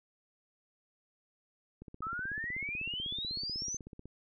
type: click train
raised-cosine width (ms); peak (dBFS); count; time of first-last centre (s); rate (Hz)
3; -34; 37; 1.82-4.056; 16.1
type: exponential sweep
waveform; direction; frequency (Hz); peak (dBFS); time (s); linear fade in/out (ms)
sine; up; 1258 to 6272; -35; 2.02-3.77; 5
effects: none